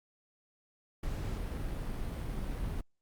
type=noise; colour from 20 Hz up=brown; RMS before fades=-36 dBFS; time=1.03-2.81 s; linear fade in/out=5 ms; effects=Opus 48 kbps